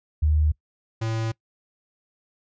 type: tone pair in turn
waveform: sine / square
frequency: 76.3 / 112.39 Hz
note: D#2 / A2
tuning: -33 / +37 cents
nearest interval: perfect fifth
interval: 670 cents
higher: second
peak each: -17 / -25 dBFS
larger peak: first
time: 0.22-0.52 / 1.01-1.32 s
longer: second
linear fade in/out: 10 ms
effects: noise-tail reverb RT60 0.1 s tail -22 dB re dry + resampled to 16000 Hz